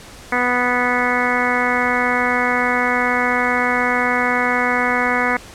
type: harmonic tone with a mistuned harmonic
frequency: 246.9 Hz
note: B3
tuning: in tune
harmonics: 1 / 2 / 3 / 4 / 5 / 6 / 7 / 8 / 9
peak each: -24 / -24 / -24 / -24 / -24 / -24 / -24 / -24 / -24 dBFS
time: 0.32-5.37 s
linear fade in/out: 5 ms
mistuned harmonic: 9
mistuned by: -21 cents
effects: pink hiss -39 dBFS RMS until 5.54 s + low-pass 10000 Hz 12 dB/octave